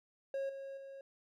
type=tone with level steps; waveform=triangle; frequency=545 Hz; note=C#5; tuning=29 cents flat; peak=-33 / -41 / -45 dBFS; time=0.34-1.01 s; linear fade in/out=2 ms; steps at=0.49 / 0.77 s; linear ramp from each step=5 ms; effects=none